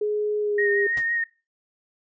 sine tone with pitch glide, 420.1 to 403.5 Hz, G#4 to G#4, +20 to -50 cents, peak -21 dBFS, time 0.01-0.87 s, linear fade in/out 5 ms, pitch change -70 cents, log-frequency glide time 0.4-0.74 s
sine tone with vibrato, 1858 Hz, A#6, 6 cents flat, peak -22 dBFS, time 0.58-1.24 s, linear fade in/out 5 ms, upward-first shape triangle, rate 5.9 Hz, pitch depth 27 cents each way
pink noise with exponential decay, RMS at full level -33 dBFS, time 0.97-1.07 s, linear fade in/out 2 ms, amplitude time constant 21 ms
effects noise-tail reverb RT60 0.3 s tail -20 dB re dry + resampled to 16000 Hz

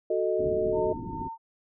sine chord, D# diminished, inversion first, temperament equal, 370 / 440 / 622.3 Hz, F#4 / A4 / D#5, 0 / 0 / 0 cents, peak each -28 dBFS, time 0.1-0.93 s, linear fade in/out 5 ms
white low-pass noise, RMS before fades -37 dBFS, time 0.38-1.29 s, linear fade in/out 20 ms, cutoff 360 Hz, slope 48 dB/octave
sine tone with tremolo, 907 Hz, A#5, 48 cents flat, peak -32 dBFS, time 0.72-1.38 s, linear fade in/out 50 ms, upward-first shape triangle, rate 2.4 Hz, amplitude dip 80%
effects none

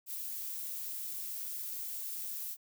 violet noise, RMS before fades -40 dBFS, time 0.06-2.57 s, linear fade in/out 50 ms, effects none

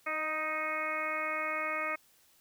harmonic tone with a mistuned harmonic, 311.9 Hz, D#4, 4 cents sharp, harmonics 1 / 2 / 3 / 4 / 5 / 6 / 7 / 8, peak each -47 / -39 / -47 / -36 / -45 / -41 / -36 / -42 dBFS, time 0.06-1.96 s, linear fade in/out 10 ms, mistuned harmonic 2, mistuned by -17 cents, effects white hiss -65 dBFS RMS until 2.4 s

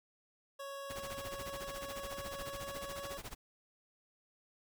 25% pulse tone with pitch glide, 554.4 to 559.2 Hz, C#5 to C#5, 0 to +15 cents, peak -39 dBFS, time 0.59-3.18 s, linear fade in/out 10 ms, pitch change +15 cents, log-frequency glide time 0.9-2.95 s
pink noise with tremolo, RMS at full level -44 dBFS, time 0.89-3.35 s, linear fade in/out 20 ms, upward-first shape sine, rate 14 Hz, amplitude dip 90%
effects none

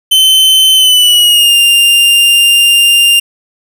45% pulse tone with pitch glide, 3068 to 2797 Hz, G7 to F7, -38 to +2 cents, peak -4 dBFS, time 0.11-3.2 s, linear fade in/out 10 ms, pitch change -160 cents, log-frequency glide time 0.75-1.57 s, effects none

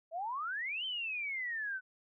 sine exponential two-way sweep, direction up then down, 630 to 3136 to 1490 Hz, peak -35 dBFS, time 0.11-1.81 s, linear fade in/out 50 ms, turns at 0.85 s, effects none

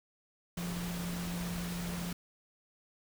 sine tone in noise, 174.61 Hz, F3, in tune, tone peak -36 dBFS, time 0.57-2.13 s, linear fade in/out 5 ms, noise pink, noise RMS -42 dBFS, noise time 0.57-2.13 s, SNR +3 dB, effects none

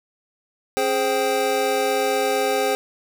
square tone cluster, 271.6 / 416.2 / 525 / 779 Hz, C#4 / G#4 / C5 / G5, -35 / +4 / +6 / -11 cents, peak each -33 / -24 / -24 / -25 dBFS, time 0.77-2.75 s, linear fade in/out 0 ms, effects none

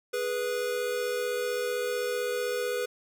square tone pair together, 415.3 / 491 Hz, G#4 / B4, 0 / -10 cents, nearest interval minor third, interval 290 cents, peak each -34 / -30 dBFS, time 0.13-2.86 s, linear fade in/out 10 ms, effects none

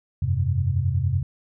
sine chord, F suspended second, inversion none, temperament equal, 87.31 / 98 / 130.81 Hz, F2 / G2 / C3, 0 / 0 / 0 cents, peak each -24 dBFS, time 0.22-1.23 s, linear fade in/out 5 ms, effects none

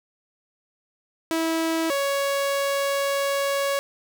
sawtooth tone pair in turn, 325.8 / 557.5 Hz, E4 / C#5, -20 / +10 cents, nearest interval major sixth, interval 930 cents, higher second, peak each -18 dBFS, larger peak neither, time 1.31-1.9 / 1.9-3.79 s, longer second, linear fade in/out 0 ms, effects none

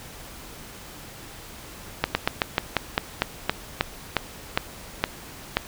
slowing click train, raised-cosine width 0.3 ms, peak -3 dBFS, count 14, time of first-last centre 2.04-5.57 s, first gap 110 ms, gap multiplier 1.14, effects pink hiss -42 dBFS RMS until 5.67 s

